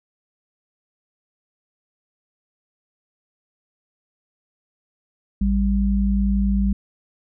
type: tone pair together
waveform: sine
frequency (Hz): 55.39 / 197.4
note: A1 / G3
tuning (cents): +12 / +12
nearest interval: octave + minor seventh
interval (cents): 2200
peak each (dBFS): -19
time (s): 5.41-6.73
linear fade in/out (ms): 5
effects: none